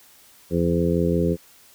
harmonic tone with a mistuned harmonic, 85.4 Hz, F2, 38 cents flat, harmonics 1 / 2 / 3 / 4 / 5 / 6, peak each -27 / -22 / -27 / -26 / -25 / -27 dBFS, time 0.5-1.37 s, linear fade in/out 50 ms, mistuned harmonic 1, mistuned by -41 cents, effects white hiss -52 dBFS RMS until 1.74 s

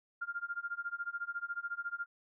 sine tone with tremolo, 1400 Hz, F6, 4 cents sharp, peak -33 dBFS, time 0.21-2.06 s, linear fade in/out 10 ms, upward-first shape sine, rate 14 Hz, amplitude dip 95%, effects none

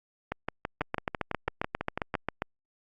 two click trains, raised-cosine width 0.5 ms, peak -13 / -15 dBFS, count 13 / 12, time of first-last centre 0.81-2.421 / 0.32-2.141 s, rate 7.45 / 6.04 Hz, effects Opus 48 kbps

